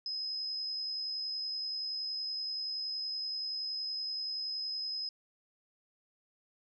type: tone with amplitude modulation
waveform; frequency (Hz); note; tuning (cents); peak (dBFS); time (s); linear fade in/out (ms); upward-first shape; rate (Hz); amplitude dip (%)
sine; 5080; D#8; +35; -33; 0.06-5.09; 2; sine; 70.6; 30
effects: none